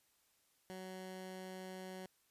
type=tone; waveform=15% pulse; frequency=186.6 Hz; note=F#3; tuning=15 cents sharp; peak=-40 dBFS; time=0.7-2.06 s; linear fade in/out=0 ms; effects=white hiss -75 dBFS RMS until 2.3 s + resampled to 32000 Hz